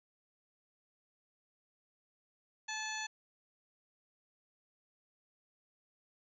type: harmonic tone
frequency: 867 Hz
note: A5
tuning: 26 cents flat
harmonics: 1 / 2 / 3 / 4 / 5 / 7 / 8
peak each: -44 / -42 / -45 / -48 / -47 / -47 / -49 dBFS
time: 2.68-3.07 s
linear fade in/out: 10 ms
effects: none